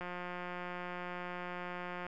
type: click train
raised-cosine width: 0.5 ms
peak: -27 dBFS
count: 367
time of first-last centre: 0.01-2.066 s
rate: 178 Hz
effects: none